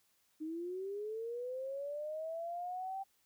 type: linear sweep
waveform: sine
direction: up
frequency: 305.7 to 784 Hz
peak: -38 dBFS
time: 0.4-3.04 s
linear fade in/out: 20 ms
effects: white hiss -74 dBFS RMS until 3.25 s